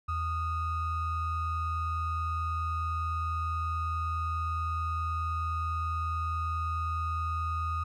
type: ring-modulated tone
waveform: triangle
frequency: 659.3 Hz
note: E5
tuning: in tune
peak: -24 dBFS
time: 0.08-7.84 s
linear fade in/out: 10 ms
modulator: 577 Hz
effects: none